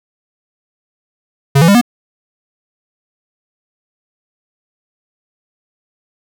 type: tone with pitch steps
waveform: square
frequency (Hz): 138.59 / 166.73 / 200.6 / 241.3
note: C#3 / E3 / G3 / B3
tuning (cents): 0 / +20 / +40 / -40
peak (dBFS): -6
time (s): 1.55-1.814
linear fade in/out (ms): 10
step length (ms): 66
effects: none